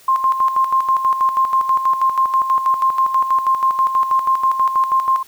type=tone with tremolo; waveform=sine; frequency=1057 Hz; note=C6; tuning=17 cents sharp; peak=-11 dBFS; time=0.08-5.23 s; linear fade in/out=5 ms; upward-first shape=square; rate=6.2 Hz; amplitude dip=60%; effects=white hiss -47 dBFS RMS until 5.27 s